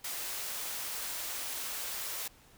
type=high-pass noise; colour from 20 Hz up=white; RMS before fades=-38 dBFS; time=0.04-2.28 s; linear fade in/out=5 ms; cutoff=440 Hz; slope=12 dB/octave; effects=pink hiss -60 dBFS RMS until 2.57 s